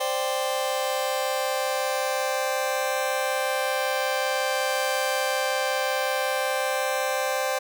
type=chord; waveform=sawtooth; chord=C suspended second; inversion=none; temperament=just; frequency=523.3 / 588.7 / 784.9 Hz; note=C5 / D5 / G5; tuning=0 / +4 / +2 cents; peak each=-23 / -26 / -25 dBFS; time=0-7.59 s; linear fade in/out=10 ms; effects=none